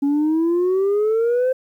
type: exponential sweep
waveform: sine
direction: up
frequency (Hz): 278 to 523.3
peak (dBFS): -13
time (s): 0.02-1.53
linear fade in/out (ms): 10
effects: tanh soft clip ceiling -14 dBFS + 9-bit